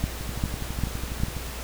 two click trains, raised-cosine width 5 ms, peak -20 / -12 dBFS, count 15 / 4, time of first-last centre 0.21-1.367 / 0.04-1.235 s, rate 12.1 / 2.51 Hz, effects added 60 Hz sine -35 dBFS peak until 1.63 s + pink hiss -37 dBFS RMS until 1.63 s

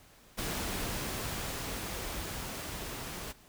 pink noise with level ramp, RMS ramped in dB -35 to -41 dBFS, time 0.37-3.33 s, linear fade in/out 20 ms, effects pink hiss -59 dBFS RMS until 3.48 s

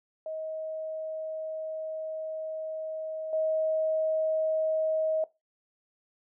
sine tone with level steps, 632 Hz, D#5, 27 cents sharp, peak -33 / -25 dBFS, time 0.26-5.24 s, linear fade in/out 2 ms, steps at 3.33 s, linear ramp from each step 2 ms, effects noise-tail reverb RT60 0.2 s tail -17 dB re dry

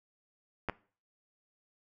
clicks, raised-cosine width 0.5 ms, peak -18 dBFS, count 2, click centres 0.687 / 0.697 s, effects noise-tail reverb RT60 0.4 s tail -20 dB re dry

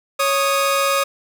sawtooth tone pair together, 553.3 / 1241 Hz, C#5 / D#6, -3 / -5 cents, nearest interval octave + major second, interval 1398 cents, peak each -15 dBFS, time 0.19-1.04 s, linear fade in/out 10 ms, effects none

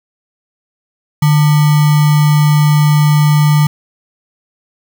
sine tone with sample-and-hold, 150 Hz, D3, 37 cents sharp, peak -6 dBFS, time 1.22-3.67 s, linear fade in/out 5 ms, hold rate 1050 Hz, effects none

